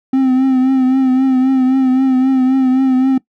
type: tone with vibrato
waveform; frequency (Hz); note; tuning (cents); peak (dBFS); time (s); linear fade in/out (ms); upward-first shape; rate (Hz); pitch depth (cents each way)
triangle; 261; C4; -4; -7; 0.13-3.18; 5; triangle; 3.8; 48
effects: noise-tail reverb RT60 0.1 s tail -20 dB re dry